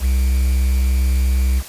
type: tone with quantisation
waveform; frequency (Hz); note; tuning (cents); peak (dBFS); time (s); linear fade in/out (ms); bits
triangle; 64.4; C2; -27; -11; 0-1.63; 50; 6
effects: white hiss -36 dBFS RMS until 1.68 s + resampled to 32000 Hz